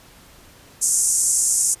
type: band-pass noise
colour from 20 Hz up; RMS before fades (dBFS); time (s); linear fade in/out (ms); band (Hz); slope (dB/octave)
white; -19; 0.81-1.75; 20; 6300 to 9800; 48
effects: pink hiss -48 dBFS RMS until 1.8 s + resampled to 32000 Hz